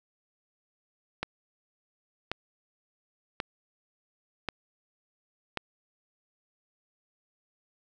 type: click train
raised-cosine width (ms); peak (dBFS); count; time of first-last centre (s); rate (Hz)
0.3; -14; 5; 1.23-5.573; 0.921
effects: none